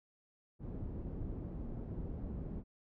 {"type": "low-pass noise", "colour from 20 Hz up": "pink", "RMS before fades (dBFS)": -42, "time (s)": [0.59, 2.64], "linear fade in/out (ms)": 50, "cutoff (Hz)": 320, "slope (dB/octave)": 12, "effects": []}